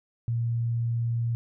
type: tone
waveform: sine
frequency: 117 Hz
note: A#2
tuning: 7 cents sharp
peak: -24 dBFS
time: 0.28-1.35 s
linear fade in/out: 0 ms
effects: none